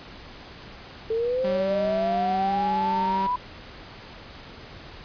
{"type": "linear sweep", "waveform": "sine", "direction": "up", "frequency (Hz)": [440, 1000], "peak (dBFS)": -22, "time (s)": [1.1, 3.36], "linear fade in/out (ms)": 5}
{"type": "tone with vibrato", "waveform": "sawtooth", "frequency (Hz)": 193.4, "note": "G3", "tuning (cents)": -23, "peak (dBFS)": -25, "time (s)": [1.44, 3.27], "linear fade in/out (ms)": 5, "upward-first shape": "square", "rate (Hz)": 19, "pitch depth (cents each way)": 9}
{"effects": ["pink hiss -43 dBFS RMS until 5.04 s", "resampled to 11025 Hz"]}